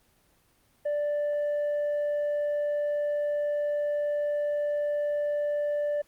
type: tone with tanh clipping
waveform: sine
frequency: 587.3 Hz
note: D5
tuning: in tune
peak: -26 dBFS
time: 0.85-6.02 s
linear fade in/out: 10 ms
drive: 2 dB
effects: pink hiss -65 dBFS RMS until 6.07 s + Opus 24 kbps